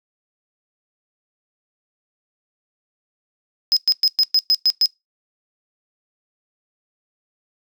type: tone bursts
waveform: sine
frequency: 5070 Hz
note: D#8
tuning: 32 cents sharp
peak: -9 dBFS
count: 8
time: 3.72-4.858 s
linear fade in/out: 0 ms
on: 46 ms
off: 110 ms
effects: noise-tail reverb RT60 0.2 s tail -25 dB re dry + tanh soft clip ceiling -11 dBFS

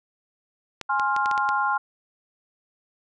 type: clicks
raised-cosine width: 0.2 ms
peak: -15 dBFS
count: 7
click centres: 0.813 / 0.997 / 1.164 / 1.259 / 1.313 / 1.378 / 1.49 s
type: chord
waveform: sine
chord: F minor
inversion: first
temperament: equal with one note detuned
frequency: 830.6 / 1056.8 / 1396.9 Hz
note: Ab5 / C6 / F6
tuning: 0 / +17 / 0 cents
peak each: -25 dBFS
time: 0.89-1.78 s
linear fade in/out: 10 ms
effects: none

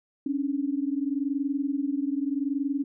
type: tone pair together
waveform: sine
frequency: 272.9 / 293.7 Hz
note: C#4 / D4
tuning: -27 / 0 cents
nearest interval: minor second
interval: 127 cents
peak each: -27 / -29 dBFS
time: 0.26-2.84 s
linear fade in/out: 5 ms
effects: none

